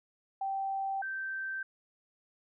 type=tone pair in turn; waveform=sine; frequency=779 / 1558 Hz; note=G5 / G6; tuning=-11 / -11 cents; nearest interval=octave; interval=1200 cents; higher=second; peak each=-31 / -34 dBFS; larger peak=first; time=0.41-1.02 / 1.02-1.63 s; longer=neither; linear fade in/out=5 ms; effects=none